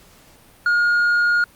sine tone with tanh clipping, 1428 Hz, F6, 38 cents sharp, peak -15 dBFS, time 0.66-1.44 s, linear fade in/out 2 ms, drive 3 dB, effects pink hiss -50 dBFS RMS until 1.55 s + Opus 48 kbps

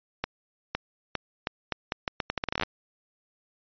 accelerating click train, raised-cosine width 0.3 ms, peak -11 dBFS, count 19, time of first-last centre 0.24-2.634 s, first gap 510 ms, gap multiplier 0.79, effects resampled to 11025 Hz

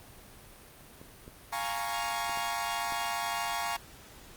clicks, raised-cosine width 2 ms, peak -33 dBFS, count 5, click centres 1.015 / 1.279 / 2.295 / 2.374 / 2.923 s
sawtooth chord, Bb minor seventh, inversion second, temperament equal, 698.5 / 830.6 / 932.3 / 1108.7 Hz, F5 / Ab5 / Bb5 / Db6, 0 / 0 / 0 / 0 cents, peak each -33 dBFS, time 1.52-3.77 s, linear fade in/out 10 ms
effects pink hiss -52 dBFS RMS until 4.36 s + Opus 32 kbps

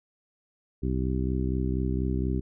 harmonic tone, 64.2 Hz, C2, 32 cents flat, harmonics 1 / 2 / 3 / 4 / 5 / 6, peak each -28 / -31 / -33 / -34 / -35 / -36 dBFS, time 0.82-2.41 s, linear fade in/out 20 ms, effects none

